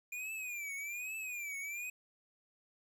square tone with vibrato, 2413 Hz, D7, 46 cents sharp, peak -40 dBFS, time 0.12-1.9 s, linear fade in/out 5 ms, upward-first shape triangle, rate 1.2 Hz, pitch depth 160 cents each way, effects 11-bit

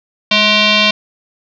sine tone with frequency modulation, 207.7 Hz, G#3, in tune, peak -8 dBFS, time 0.31-0.91 s, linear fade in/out 5 ms, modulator 847 Hz, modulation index 4.7, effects none

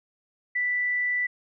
sine tone, 1975.5 Hz, B6, in tune, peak -23 dBFS, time 0.55-1.27 s, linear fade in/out 10 ms, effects none

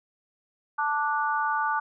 harmonic tone, 293.7 Hz, D4, in tune, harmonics 3 / 4 / 5, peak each -27 / -28 / -29 dBFS, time 0.78-1.8 s, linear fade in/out 10 ms, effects none

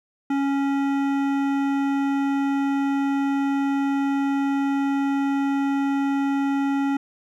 triangle tone with hard clipping, 277.2 Hz, C#4, in tune, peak -22 dBFS, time 0.3-6.97 s, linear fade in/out 5 ms, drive 18 dB, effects none

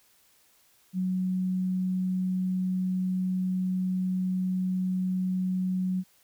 sine tone, 185 Hz, F#3, in tune, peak -25 dBFS, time 0.93-6.04 s, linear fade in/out 50 ms, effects white hiss -63 dBFS RMS until 6.23 s

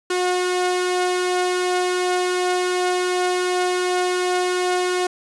sawtooth tone pair together, 362.2 / 721.7 Hz, F#4 / F#5, -37 / -43 cents, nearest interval octave, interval 1194 cents, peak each -15 / -26 dBFS, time 0.1-5.07 s, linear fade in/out 5 ms, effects resampled to 24000 Hz

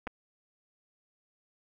clicks, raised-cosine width 0.5 ms, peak -22 dBFS, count 2, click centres 0.07 / 0.074 s, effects none

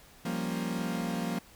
40% pulse chord, G half-diminished seventh, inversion third, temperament equal, 174.61 / 196 / 233.1 / 277.2 Hz, F3 / G3 / Bb3 / Db4, 0 / 0 / 0 / 0 cents, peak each -34 / -37 / -34 / -40 dBFS, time 0.25-1.39 s, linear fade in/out 5 ms, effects pink hiss -56 dBFS RMS until 1.55 s

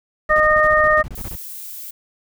harmonic tone, 614 Hz, D#5, 23 cents flat, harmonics 1 / 2 / 3, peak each -16 / -16 / -16 dBFS, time 0.29-1.03 s, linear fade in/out 20 ms
brown noise bursts, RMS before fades -30 dBFS, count 16, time 0.29-1.354 s, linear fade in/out 2 ms, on 44 ms, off 24 ms
violet noise, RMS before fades -33 dBFS, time 1.15-1.91 s, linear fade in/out 5 ms
effects none

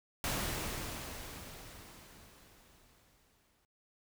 pink noise with exponential decay, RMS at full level -34 dBFS, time 0.24-3.65 s, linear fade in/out 1 ms, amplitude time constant 740 ms, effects noise-tail reverb RT60 0.1 s tail -23 dB re dry

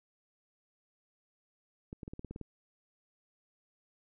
clicks, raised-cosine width 3 ms, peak -29 dBFS, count 9, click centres 1.929 / 2.032 / 2.079 / 2.135 / 2.194 / 2.247 / 2.31 / 2.361 / 2.413 s, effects none

